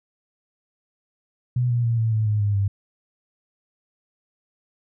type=tone with pitch steps; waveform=sine; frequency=123.7 / 119.9 / 116.22 / 112.65 / 109.19 / 105.84 / 102.59 / 99.44 Hz; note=B2 / A#2 / A#2 / A2 / A2 / G#2 / G#2 / G2; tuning=+3 / +49 / -5 / +41 / -13 / +33 / -21 / +25 cents; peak=-18 dBFS; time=1.56-2.68 s; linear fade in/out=5 ms; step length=140 ms; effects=none